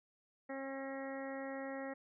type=harmonic tone; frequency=270.4 Hz; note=C#4; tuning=43 cents flat; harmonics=1 / 2 / 3 / 4 / 5 / 6 / 7 / 8; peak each=-45 / -44 / -50 / -57 / -55 / -58 / -50 / -59 dBFS; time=0.49-1.94 s; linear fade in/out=10 ms; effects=none